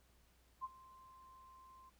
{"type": "tone with ADSR envelope", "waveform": "sine", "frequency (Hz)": 1046.5, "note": "C6", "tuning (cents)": 0, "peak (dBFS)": -38, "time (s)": [0.61, 1.9], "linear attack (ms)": 32, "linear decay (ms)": 32, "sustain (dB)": -20, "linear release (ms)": 14, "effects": ["added 60 Hz sine -70 dBFS peak until 1.99 s", "pink hiss -73 dBFS RMS until 1.99 s"]}